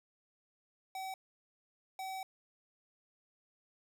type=tone bursts at uneven times; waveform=square; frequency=762 Hz; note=G5; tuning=49 cents flat; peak=-40 dBFS; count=2; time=0.95-1.14 / 1.99-2.23 s; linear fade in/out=2 ms; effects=none